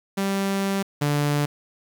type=tone pair in turn; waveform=sawtooth; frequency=196 / 145.95 Hz; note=G3 / D3; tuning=0 / -10 cents; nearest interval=perfect fourth; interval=510 cents; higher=first; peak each=-18 / -16 dBFS; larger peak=second; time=0.17-0.83 / 1.01-1.46 s; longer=first; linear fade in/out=10 ms; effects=8-bit